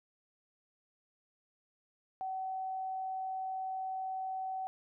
sine tone, 758 Hz, F#5, 42 cents sharp, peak -35 dBFS, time 2.21-4.67 s, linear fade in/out 0 ms, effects none

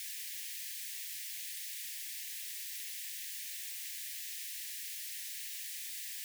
white high-pass noise, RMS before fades -43 dBFS, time 0-6.24 s, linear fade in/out 0 ms, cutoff 1700 Hz, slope 96 dB/octave, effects none

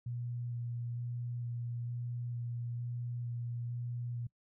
sine tone with vibrato, 120 Hz, B2, 49 cents flat, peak -36 dBFS, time 0.06-4.27 s, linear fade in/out 5 ms, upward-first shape square, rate 1.1 Hz, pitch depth 10 cents each way, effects noise-tail reverb RT60 0.1 s tail -23 dB re dry

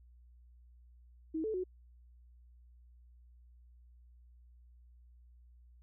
sine tone with pitch steps, 318.6 / 436.7 / 367.7 Hz, D#4 / A4 / F#4, +41 / -13 / -11 cents, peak -33 dBFS, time 1.34-1.64 s, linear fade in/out 10 ms, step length 100 ms, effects added 60 Hz sine -57 dBFS peak until 5.82 s

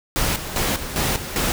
pink noise with tremolo, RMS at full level -21 dBFS, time 0.16-1.52 s, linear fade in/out 0 ms, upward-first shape square, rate 2.5 Hz, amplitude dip 65%, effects none

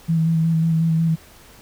sine tone with vibrato, 162.9 Hz, E3, 20 cents flat, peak -15 dBFS, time 0.08-1.16 s, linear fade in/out 20 ms, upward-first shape square, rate 5.5 Hz, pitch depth 19 cents each way, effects pink hiss -47 dBFS RMS until 1.61 s

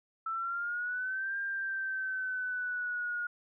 sine exponential two-way sweep, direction up then down, 1318.5 to 1600 to 1433 Hz, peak -32 dBFS, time 0.26-3.27 s, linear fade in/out 5 ms, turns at 1.38 s, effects none

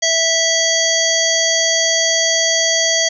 harmonic tone, 656 Hz, E5, 9 cents flat, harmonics 1 / 3 / 5 / 7 / 9 / 10, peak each -20 / -20 / -20 / -20 / -20 / -20 dBFS, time 0.02-3.09 s, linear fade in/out 10 ms, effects none

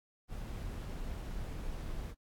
brown noise, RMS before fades -40 dBFS, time 0.28-2.15 s, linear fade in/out 50 ms, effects AAC 64 kbps

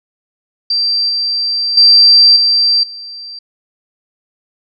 sine tone with level steps, 4699 Hz, D8, in tune, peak -11 / -13 / -3 / -8 / -26 dBFS, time 0.7-3.39 s, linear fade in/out 5 ms, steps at 1.09 / 1.77 / 2.36 / 2.83 s, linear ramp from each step 5 ms, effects none

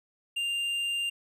sine tone with tanh clipping, 2794 Hz, F7, in tune, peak -29 dBFS, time 0.36-1.1 s, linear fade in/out 10 ms, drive 7 dB, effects none

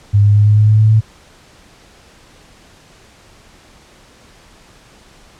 sine tone with pitch steps, 102 / 103.07 / 104.14 / 105.23 / 106.33 / 107.44 / 108.57 / 109.7 Hz, G#2 / G#2 / G#2 / G#2 / G#2 / A2 / A2 / A2, -31 / -13 / +5 / +23 / +41 / -41 / -23 / -5 cents, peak -6 dBFS, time 0.13-1.01 s, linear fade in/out 20 ms, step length 110 ms, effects pink hiss -45 dBFS RMS until 5.39 s + low-pass 8000 Hz 12 dB/octave

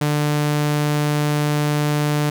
sawtooth tone, 148.4 Hz, D3, 18 cents sharp, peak -13 dBFS, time 0.01-2.3 s, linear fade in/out 5 ms, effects none

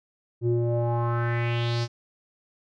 square tone with low-pass filter sweep, 118.2 Hz, A#2, 24 cents sharp, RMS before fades -25 dBFS, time 0.41-1.88 s, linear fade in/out 50 ms, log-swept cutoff 300 to 5500 Hz, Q 3.6, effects none

